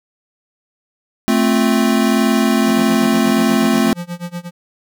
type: chord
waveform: square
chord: F major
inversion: first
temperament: equal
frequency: 220 / 261.6 / 349.2 Hz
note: A3 / C4 / F4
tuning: 0 / 0 / 0 cents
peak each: -15 / -17 / -21 dBFS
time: 1.28-3.93 s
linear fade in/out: 0 ms
type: tone with tremolo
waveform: square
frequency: 174.4 Hz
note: F3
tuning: 2 cents flat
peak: -22 dBFS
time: 2.65-4.51 s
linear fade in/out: 50 ms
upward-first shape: sine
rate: 8.3 Hz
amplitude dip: 95%
effects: none